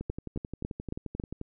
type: two click trains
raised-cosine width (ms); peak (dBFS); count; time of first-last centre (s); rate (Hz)
3; -19 / -23; 5 / 17; 0.1-1.199 / 0.01-1.414; 3.64 / 11.4
effects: none